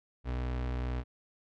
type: tone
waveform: 35% pulse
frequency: 62.2 Hz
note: B1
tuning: 13 cents sharp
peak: -30 dBFS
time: 0.24-1.04 s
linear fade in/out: 50 ms
effects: low-pass 3000 Hz 12 dB/octave